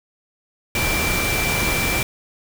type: tone in noise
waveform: sine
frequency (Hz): 2349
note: D7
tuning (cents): 0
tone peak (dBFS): -23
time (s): 0.75-2.03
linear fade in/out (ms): 2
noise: pink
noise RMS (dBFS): -22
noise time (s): 0.75-2.03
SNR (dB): -4
effects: none